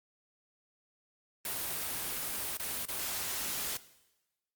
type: noise with dropouts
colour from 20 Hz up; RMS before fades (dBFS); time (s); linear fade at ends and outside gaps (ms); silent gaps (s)
white; -36; 1.45-3.77; 2; 2.57-2.597 / 2.853-2.885
effects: noise-tail reverb RT60 1.0 s tail -17 dB re dry + Opus 32 kbps